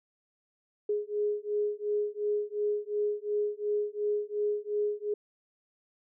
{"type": "beating tone pair", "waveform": "sine", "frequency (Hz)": [415.3, 418.1], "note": ["G#4", "G#4"], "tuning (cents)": [0, 12], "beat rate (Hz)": 2.8, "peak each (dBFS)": -31, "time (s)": [0.89, 5.14], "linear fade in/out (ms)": 5, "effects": []}